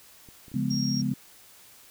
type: clicks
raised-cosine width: 3 ms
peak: -36 dBFS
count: 7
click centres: 0.288 / 0.482 / 0.517 / 0.715 / 0.747 / 1.02 / 1.12 s
type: chord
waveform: sine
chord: C# dominant seventh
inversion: none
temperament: just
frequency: 138.59 / 173.24 / 207.9 / 249.5 Hz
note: C#3 / E#3 / G#3 / B3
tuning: 0 / -14 / +2 / +18 cents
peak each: -30 / -34 / -29 / -29 dBFS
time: 0.54-1.14 s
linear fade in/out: 5 ms
type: tone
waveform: sine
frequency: 5588 Hz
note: F8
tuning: in tune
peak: -31 dBFS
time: 0.7-1.02 s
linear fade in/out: 10 ms
effects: white hiss -53 dBFS RMS until 1.9 s